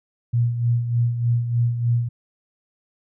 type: tone with tremolo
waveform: sine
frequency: 118.9 Hz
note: A#2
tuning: 35 cents sharp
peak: -15 dBFS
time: 0.33-2.09 s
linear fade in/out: 10 ms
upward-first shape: sine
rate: 3.3 Hz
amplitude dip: 60%
effects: none